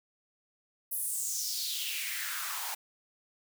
white noise with high-pass filter sweep, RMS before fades -35 dBFS, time 0.91-2.75 s, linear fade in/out 10 ms, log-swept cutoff 12000 to 790 Hz, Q 3.7, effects none

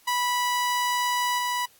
sawtooth tone with level steps, 983 Hz, B5, 8 cents flat, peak -19 / -21 dBFS, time 0.07-1.66 s, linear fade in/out 10 ms, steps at 1.38 s, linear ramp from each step 10 ms, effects white hiss -58 dBFS RMS until 1.79 s + AAC 64 kbps

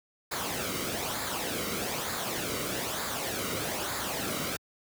pink noise with flanger, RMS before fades -33 dBFS, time 0.31-4.57 s, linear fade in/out 10 ms, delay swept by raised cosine 0.34 to 1.19 ms, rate 1.1 Hz, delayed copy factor -0.55, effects high-pass 80 Hz 12 dB/octave

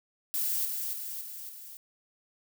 violet noise with echo, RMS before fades -30 dBFS, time 0.34-0.65 s, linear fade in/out 0 ms, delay 280 ms, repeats 4, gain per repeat -4 dB, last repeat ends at 1.77 s, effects none

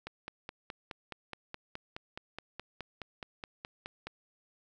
click train, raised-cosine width 0.3 ms, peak -24 dBFS, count 20, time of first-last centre 0.07-4.07 s, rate 4.75 Hz, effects none

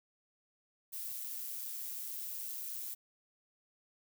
violet noise with amplitude modulation, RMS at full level -40 dBFS, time 0.92-2.95 s, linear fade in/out 20 ms, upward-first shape sine, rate 123 Hz, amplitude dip 40%, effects none

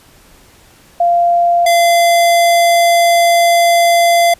sine / square tone pair in turn, 693 / 685.8 Hz, F5 / F5, -14 / -32 cents, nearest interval unison, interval 18 cents, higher first, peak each -8 dBFS, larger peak neither, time 1-1.66 / 1.66-4.34 s, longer second, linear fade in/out 5 ms, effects pink hiss -45 dBFS RMS until 4.39 s + resampled to 32000 Hz

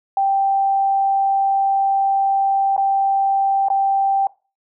sine tone with dropouts, 784 Hz, G5, in tune, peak -14 dBFS, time 0.17-4.27 s, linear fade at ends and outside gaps 2 ms, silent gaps 2.765-2.778 / 3.685-3.701 s, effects noise-tail reverb RT60 0.3 s tail -20 dB re dry

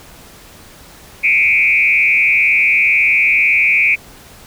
sine tone with frequency modulation, 2349 Hz, D7, in tune, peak -9 dBFS, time 1.23-3.96 s, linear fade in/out 20 ms, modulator 138 Hz, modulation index 1.3, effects pink hiss -40 dBFS RMS until 4.46 s

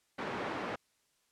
pink band-pass noise, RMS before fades -38 dBFS, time 0.18-0.76 s, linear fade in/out 10 ms, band 240 to 1900 Hz, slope 12 dB/octave, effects white hiss -74 dBFS RMS until 1.31 s + low-pass 10000 Hz 12 dB/octave

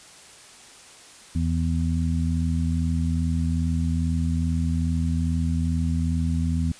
harmonic tone, 82.41 Hz, E2, in tune, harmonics 1 / 2 / 3, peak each -23 / -26 / -28 dBFS, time 1.35-6.72 s, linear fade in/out 5 ms, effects white hiss -47 dBFS RMS until 6.79 s + resampled to 22050 Hz

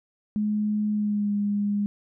sine tone with pitch glide, 210.7 to 204.5 Hz, G#3 to G#3, +25 to -26 cents, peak -22 dBFS, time 0.36-1.86 s, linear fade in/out 0 ms, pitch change -51 cents, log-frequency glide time 0.92-1.33 s, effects none

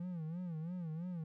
triangle tone with vibrato, 168.8 Hz, E3, 41 cents sharp, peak -37 dBFS, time 0-1.24 s, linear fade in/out 5 ms, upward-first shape sine, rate 3 Hz, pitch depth 140 cents each way, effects none

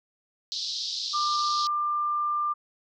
white band-pass noise, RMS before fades -32 dBFS, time 0.52-1.67 s, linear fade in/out 0 ms, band 3700 to 5200 Hz, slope 48 dB/octave
sine tone, 1192 Hz, D6, 25 cents sharp, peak -24 dBFS, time 1.13-2.54 s, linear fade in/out 20 ms
effects none

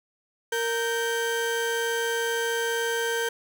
35% pulse tone pair together, 463.7 / 1559.7 Hz, A#4 / G6, -9 / -9 cents, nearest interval octave + major sixth, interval 2100 cents, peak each -25 / -27 dBFS, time 0.52-3.29 s, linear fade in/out 5 ms, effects none

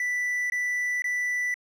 triangle tone bursts, 1975.5 Hz, B6, in tune, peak -23 dBFS, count 3, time 0-1.542 s, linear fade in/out 2 ms, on 500 ms, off 21 ms, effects none

